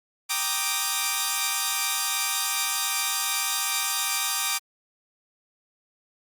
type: chord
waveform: 5% pulse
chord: Eb major seventh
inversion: first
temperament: equal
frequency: 784 / 932.3 / 1174.7 / 1244.5 Hz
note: G5 / Bb5 / D6 / Eb6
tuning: 0 / 0 / 0 / 0 cents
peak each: -20 / -20 / -16 / -18 dBFS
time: 0.29-4.59 s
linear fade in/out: 20 ms
effects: Opus 48 kbps